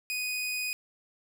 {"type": "tone", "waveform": "sawtooth", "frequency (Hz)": 2489, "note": "D#7", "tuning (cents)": 0, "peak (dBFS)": -27, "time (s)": [0.1, 0.73], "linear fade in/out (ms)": 0, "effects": []}